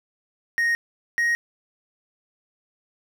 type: tone pair in turn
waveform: triangle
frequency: 1864.7 / 1877.7 Hz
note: A#6 / A#6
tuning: 0 / +12 cents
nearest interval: unison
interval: 12 cents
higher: second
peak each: -17 dBFS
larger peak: neither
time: 0.58-0.75 / 1.18-1.35 s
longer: neither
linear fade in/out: 0 ms
effects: none